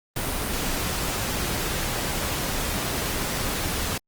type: noise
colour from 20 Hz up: pink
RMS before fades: -27 dBFS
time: 0.16-3.98 s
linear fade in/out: 5 ms
effects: Opus 32 kbps